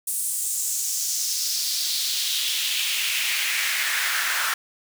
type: noise with high-pass filter sweep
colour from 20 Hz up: pink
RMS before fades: -25 dBFS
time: 0.07-4.54 s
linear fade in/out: 5 ms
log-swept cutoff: 9400 to 1400 Hz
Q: 2.5
effects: none